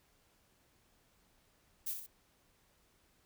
violet noise with echo, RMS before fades -38 dBFS, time 1.86-1.94 s, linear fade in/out 10 ms, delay 63 ms, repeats 2, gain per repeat -6 dB, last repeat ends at 2.066 s, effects pink hiss -71 dBFS RMS until 3.25 s

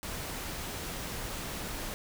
pink noise, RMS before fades -38 dBFS, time 0.03-1.94 s, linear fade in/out 0 ms, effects none

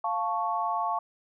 sine chord, F augmented, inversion none, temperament equal, 698.5 / 880 / 1108.7 Hz, F5 / A5 / C#6, 0 / 0 / 0 cents, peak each -31 / -30 / -30 dBFS, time 0.04-0.99 s, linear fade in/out 5 ms, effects none

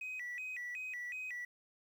sine tone with vibrato, 2217 Hz, C#7, in tune, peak -38 dBFS, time 0.01-1.45 s, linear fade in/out 5 ms, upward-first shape square, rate 2.7 Hz, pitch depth 220 cents each way, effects tanh soft clip ceiling -38 dBFS + 11-bit

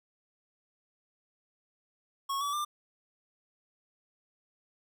square tone with pitch steps, 1100 / 1144.7 / 1191.3 Hz, C#6 / D6 / D6, -14 / -45 / +24 cents, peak -31 dBFS, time 2.29-2.65 s, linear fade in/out 10 ms, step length 120 ms, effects none

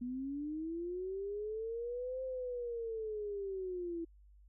sine linear two-way sweep, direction up then down, 240.9 to 523.3 to 329.6 Hz, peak -37 dBFS, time 0.01-4.05 s, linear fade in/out 10 ms, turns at 2.23 s, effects added 50 Hz sine -58 dBFS peak until 4.48 s

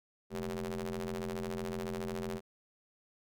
sawtooth ring-modulated tone, 87.7 Hz, F2, 8 cents sharp, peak -29 dBFS, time 0.3-2.41 s, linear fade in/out 50 ms, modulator 300 Hz, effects none

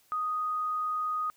sine tone, 1244.5 Hz, D#6, in tune, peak -28 dBFS, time 0.12-1.3 s, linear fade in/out 0 ms, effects white hiss -65 dBFS RMS until 1.36 s

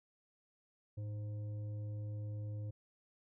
sine tone with frequency modulation, 106.1 Hz, G#2, 38 cents sharp, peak -39 dBFS, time 0.97-2.71 s, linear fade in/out 10 ms, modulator 415 Hz, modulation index 0.27, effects none

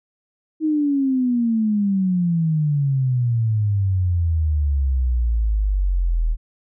sine exponential sweep, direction down, 317.5 to 38.84 Hz, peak -16 dBFS, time 0.6-6.37 s, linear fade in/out 50 ms, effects none

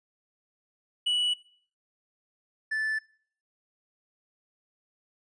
triangle tone pair in turn, 2946 / 1751.7 Hz, F#7 / A6, -8 / -8 cents, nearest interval major sixth, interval 900 cents, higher first, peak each -22 / -25 dBFS, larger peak first, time 1.06-1.34 / 2.71-2.99 s, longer neither, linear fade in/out 10 ms, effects noise-tail reverb RT60 0.5 s tail -20 dB re dry + resampled to 22050 Hz

